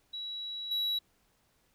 sine tone with level steps, 3900 Hz, B7, 23 cents flat, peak -36 / -26 dBFS, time 0.13-0.99 s, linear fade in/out 10 ms, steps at 0.71 s, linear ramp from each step 5 ms, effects tanh soft clip ceiling -28 dBFS + pink hiss -71 dBFS RMS until 1.74 s

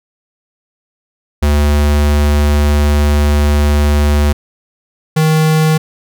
square tone pair in turn, 73.42 / 157.02 Hz, D2 / D#3, 0 / +16 cents, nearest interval octave + minor second, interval 1316 cents, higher second, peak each -9 dBFS, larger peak neither, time 1.42-4.33 / 5.16-5.78 s, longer first, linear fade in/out 10 ms, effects none

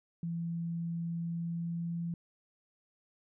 sine tone with pitch glide, 168.3 to 169.47 Hz, E3 to E3, +36 to +48 cents, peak -33 dBFS, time 0.23-2.14 s, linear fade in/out 2 ms, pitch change +12 cents, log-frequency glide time 1.16-1.97 s, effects none

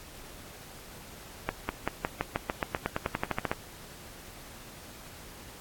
accelerating click train, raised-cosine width 0.5 ms, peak -12 dBFS, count 18, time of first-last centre 1.49-3.515 s, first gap 200 ms, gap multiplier 0.93, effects pink hiss -48 dBFS RMS until 5.6 s + AAC 64 kbps

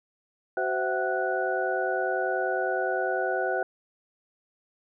sine tone cluster, 376.5 / 516 / 665 / 755 / 1474 Hz, F#4 / C5 / E5 / F#5 / F#6, +30 / -24 / +15 / +35 / -7 cents, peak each -31 dBFS, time 0.57-3.63 s, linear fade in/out 2 ms, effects none

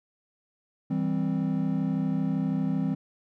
triangle chord, C major, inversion first, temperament just, 163.52 / 196.22 / 261.6 Hz, E3 / G3 / C4, -14 / +2 / 0 cents, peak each -27 dBFS, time 0.9-2.95 s, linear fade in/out 10 ms, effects none

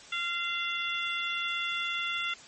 harmonic tone, 690 Hz, F5, 21 cents flat, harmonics 2 / 3 / 4 / 5, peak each -35 / -35 / -35 / -35 dBFS, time 0.12-2.34 s, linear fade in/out 5 ms, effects white hiss -50 dBFS RMS until 2.47 s + MP3 32 kbps

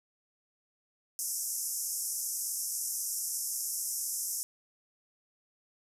white band-pass noise, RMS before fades -35 dBFS, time 1.19-4.43 s, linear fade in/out 0 ms, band 5300 to 13000 Hz, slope 96 dB/octave, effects none

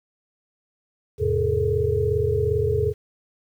sine tone cluster, 82.7 / 105.1 / 130.5 / 422.2 / 459.6 Hz, E2 / G#2 / C3 / G#4 / A#4, +6 / +21 / -4 / +29 / -25 cents, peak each -26 / -27 / -28 / -22 / -27 dBFS, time 1.18-2.94 s, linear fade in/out 50 ms, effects 9-bit

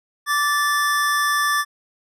square tone pair together, 1166.9 / 1754 Hz, D6 / A6, -11 / -6 cents, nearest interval perfect fifth, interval 705 cents, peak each -21 dBFS, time 0.26-1.65 s, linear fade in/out 50 ms, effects resampled to 32000 Hz

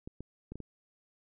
clicks, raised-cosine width 3 ms, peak -29 dBFS, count 5, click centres 0.075 / 0.206 / 0.52 / 0.556 / 0.603 s, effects none

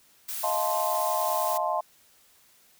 blue noise, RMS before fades -34 dBFS, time 0.28-1.58 s, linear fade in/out 10 ms
sine chord, F dominant seventh, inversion third, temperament just, 628.6 / 698.5 / 873.1 / 1047.7 Hz, Eb5 / F5 / A5 / C6, +18 / 0 / -14 / +2 cents, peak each -30 dBFS, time 0.43-1.81 s, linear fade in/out 10 ms
effects white hiss -60 dBFS RMS until 2.79 s

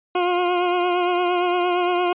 20% pulse tone with vibrato, 355.7 Hz, F4, 32 cents sharp, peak -13 dBFS, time 0.15-2.13 s, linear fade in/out 5 ms, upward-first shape triangle, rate 8.7 Hz, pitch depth 36 cents each way, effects resampled to 8000 Hz

